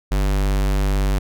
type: tone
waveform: square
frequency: 49 Hz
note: G1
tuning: in tune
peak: -17 dBFS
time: 0.11-1.19 s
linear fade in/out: 10 ms
effects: none